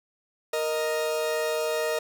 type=tone pair together; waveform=40% pulse; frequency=466.2 / 622.3 Hz; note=A#4 / D#5; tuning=0 / 0 cents; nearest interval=perfect fourth; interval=500 cents; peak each=-27 dBFS; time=0.53-1.99 s; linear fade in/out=5 ms; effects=9-bit